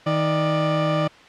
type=tone pair together; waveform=30% pulse; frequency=157.6 / 593.9 Hz; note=D#3 / D5; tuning=+23 / +19 cents; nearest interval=octave + major seventh; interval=2296 cents; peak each=-19 dBFS; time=0.06-1.08 s; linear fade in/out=10 ms; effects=white hiss -46 dBFS RMS until 1.28 s + low-pass 3000 Hz 12 dB/octave